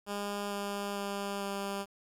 10% pulse tone with pitch steps, 203.2 / 201.7 / 200.2 / 198.67 Hz, G#3 / G3 / G3 / G3, -38 / +50 / +37 / +23 cents, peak -26 dBFS, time 0.06-1.86 s, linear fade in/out 50 ms, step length 450 ms, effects resampled to 32000 Hz + 10-bit

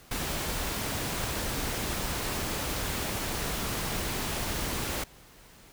pink noise, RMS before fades -32 dBFS, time 0.11-5.04 s, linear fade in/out 5 ms, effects pink hiss -54 dBFS RMS until 5.72 s

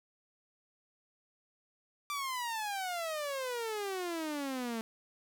sawtooth exponential sweep, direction down, 1182 to 221.3 Hz, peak -31 dBFS, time 2.1-4.81 s, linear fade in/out 0 ms, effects none

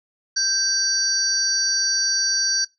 sine tone cluster, 1568 / 4597 / 5780 Hz, G6 / D8 / F#8, 0 / -38 / -41 cents, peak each -27 / -21 / -21 dBFS, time 0.36-2.65 s, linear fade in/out 10 ms, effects noise-tail reverb RT60 0.2 s tail -21 dB re dry

